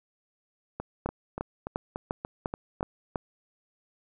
two click trains, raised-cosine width 1 ms, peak -15 / -19 dBFS, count 7 / 8, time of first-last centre 1.06-3.158 / 0.8-2.829 s, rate 2.86 / 3.45 Hz, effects none

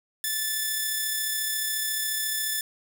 5% pulse tone with amplitude modulation, 1750 Hz, A6, 10 cents flat, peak -14 dBFS, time 0.24-2.61 s, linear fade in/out 2 ms, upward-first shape sine, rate 34.2 Hz, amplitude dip 25%, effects 7-bit

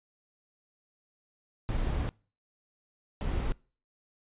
brown noise bursts at uneven times, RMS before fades -30 dBFS, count 2, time 1.69-2.09 / 3.21-3.52 s, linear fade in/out 0 ms, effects noise-tail reverb RT60 0.4 s tail -25 dB re dry + resampled to 8000 Hz

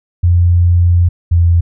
sine tone pair in turn, 87.31 / 85.37 Hz, F2 / F2, 0 / -39 cents, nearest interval unison, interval 39 cents, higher first, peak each -6 dBFS, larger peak neither, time 0.23-1.09 / 1.31-1.61 s, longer first, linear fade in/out 10 ms, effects none

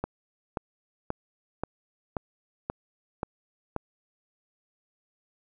click train, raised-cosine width 1 ms, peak -15 dBFS, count 8, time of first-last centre 0.04-3.763 s, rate 1.88 Hz, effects none

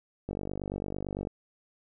click train, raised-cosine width 2 ms, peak -21 dBFS, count 49, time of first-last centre 0.29-1.272 s, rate 48.9 Hz, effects none

